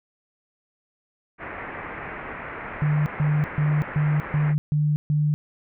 white low-pass noise, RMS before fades -35 dBFS, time 1.38-4.55 s, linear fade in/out 50 ms, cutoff 2200 Hz, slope 48 dB/octave
sine tone bursts, 149.6 Hz, D3, 32 cents sharp, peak -18 dBFS, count 7, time 2.82-5.34 s, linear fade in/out 0 ms, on 240 ms, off 140 ms
effects none

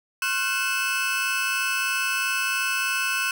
40% pulse tone cluster, 1073 / 1396 / 1499 / 2612 Hz, C6 / F6 / F#6 / E7, +43 / -1 / +22 / -17 cents, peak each -32 / -33 / -26 / -25 dBFS, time 0.22-3.31 s, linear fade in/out 2 ms, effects none

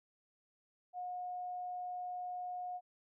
sine tone, 722 Hz, F#5, 43 cents flat, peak -39 dBFS, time 0.93-2.81 s, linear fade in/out 50 ms, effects none

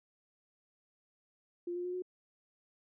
sine tone with pitch steps, 349.2 / 354.3 / 359.4 / 364.7 Hz, F4 / F4 / F4 / F#4, 0 / +25 / +50 / -25 cents, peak -35 dBFS, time 1.67-2.022 s, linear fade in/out 5 ms, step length 88 ms, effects none

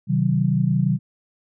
sine chord, C diminished, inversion none, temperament just, 130.81 / 156.98 / 188.37 Hz, C3 / Eb3 / Gb3, 0 / +16 / +31 cents, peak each -21 dBFS, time 0.07-0.99 s, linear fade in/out 50 ms, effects none

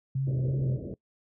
sine tone with vibrato, 132.1 Hz, C3, 17 cents sharp, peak -25 dBFS, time 0.15-0.77 s, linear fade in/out 5 ms, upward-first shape sine, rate 3 Hz, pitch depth 44 cents each way
pink low-pass noise, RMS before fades -35 dBFS, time 0.27-0.94 s, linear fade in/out 2 ms, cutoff 600 Hz, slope 96 dB/octave
effects noise-tail reverb RT60 0.1 s tail -22 dB re dry + high-pass 80 Hz 12 dB/octave

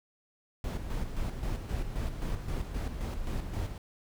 brown noise with tremolo, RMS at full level -32 dBFS, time 0.64-3.78 s, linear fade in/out 2 ms, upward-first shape square, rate 3.8 Hz, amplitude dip 50%, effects none

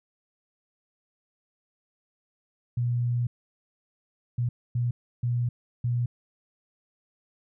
sine tone bursts at uneven times, 120.9 Hz, B2, 36 cents flat, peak -23 dBFS, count 5, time 2.77-3.27 / 4.38-4.49 / 4.75-4.91 / 5.23-5.49 / 5.84-6.06 s, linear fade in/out 5 ms, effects none

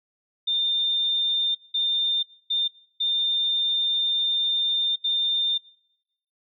sine tone bursts at uneven times, 3608 Hz, A7, 43 cents sharp, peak -21 dBFS, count 5, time 0.47-1.55 / 1.74-2.23 / 2.5-2.68 / 3-4.96 / 5.04-5.58 s, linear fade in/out 10 ms, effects noise-tail reverb RT60 0.9 s tail -23 dB re dry

